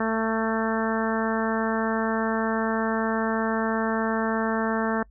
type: harmonic tone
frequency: 222.9 Hz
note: A3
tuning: 23 cents sharp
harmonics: 1 / 2 / 3 / 4 / 5 / 6 / 7 / 8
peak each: -26 / -29 / -31 / -32 / -33 / -34 / -34 / -35 dBFS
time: 0-5.03 s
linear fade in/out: 5 ms
effects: noise-tail reverb RT60 0.1 s tail -26 dB re dry + added 50 Hz sine -50 dBFS peak until 5.1 s